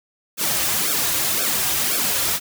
white noise with flanger, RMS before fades -21 dBFS, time 0.37-2.4 s, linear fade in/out 50 ms, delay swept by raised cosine 1 to 4.7 ms, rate 1.9 Hz, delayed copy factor -0.95, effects none

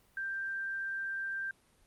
sine tone, 1577 Hz, G6, 10 cents sharp, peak -34 dBFS, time 0.17-1.51 s, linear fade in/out 2 ms, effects pink hiss -67 dBFS RMS until 1.86 s + Opus 32 kbps

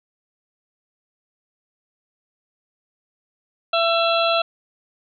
harmonic tone, 670 Hz, E5, 28 cents sharp, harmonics 1 / 2 / 4 / 5 / 6, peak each -19 / -22 / -25 / -26 / -27 dBFS, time 3.73-4.42 s, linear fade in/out 5 ms, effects none

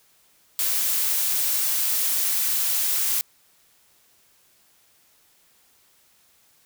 blue noise, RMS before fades -23 dBFS, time 0.59-3.21 s, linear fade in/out 0 ms, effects white hiss -60 dBFS RMS until 6.65 s

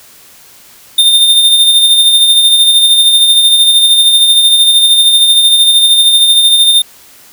square tone with tremolo, 3627 Hz, A#7, 48 cents flat, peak -3 dBFS, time 0.98-6.82 s, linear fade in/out 5 ms, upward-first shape sine, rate 13 Hz, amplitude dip 40%, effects white hiss -39 dBFS RMS until 7.32 s

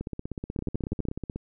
two click trains, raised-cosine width 3 ms, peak -16 / -20 dBFS, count 7 / 23, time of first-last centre 0.59-1.086 / 0.01-1.36 s, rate 12.1 / 16.3 Hz, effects none

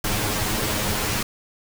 pink noise with comb filter, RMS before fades -24 dBFS, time 0.04-1.23 s, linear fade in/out 5 ms, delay 9.5 ms, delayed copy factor +1, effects none

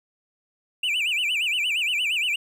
triangle tone with vibrato, 2646 Hz, E7, 6 cents sharp, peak -20 dBFS, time 0.83-2.36 s, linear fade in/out 5 ms, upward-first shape sine, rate 8.6 Hz, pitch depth 230 cents each way, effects 10-bit

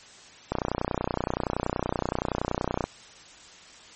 click train, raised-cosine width 1 ms, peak -11 dBFS, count 72, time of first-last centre 0.52-2.84 s, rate 30.6 Hz, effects white hiss -49 dBFS RMS until 3.95 s + MP3 32 kbps

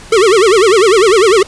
square tone with vibrato, 411.8 Hz, G#4, 15 cents flat, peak -6 dBFS, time 0.12-1.43 s, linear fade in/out 5 ms, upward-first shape sine, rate 10 Hz, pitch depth 220 cents each way, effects pink hiss -34 dBFS RMS until 1.47 s + resampled to 22050 Hz

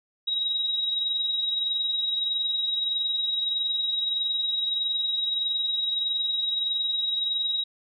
sine tone with amplitude modulation, 3822 Hz, A#7, 43 cents sharp, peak -22 dBFS, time 0.27-7.64 s, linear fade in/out 10 ms, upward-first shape sine, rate 21.6 Hz, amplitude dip 40%, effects none

